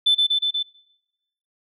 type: tone with echo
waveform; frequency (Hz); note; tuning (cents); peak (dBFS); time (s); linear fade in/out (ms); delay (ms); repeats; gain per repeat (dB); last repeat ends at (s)
sine; 3520; A7; 0; -12; 0.06-0.15; 10; 120; 4; -2; 0.63
effects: noise-tail reverb RT60 1.0 s tail -23 dB re dry + tanh soft clip ceiling -10 dBFS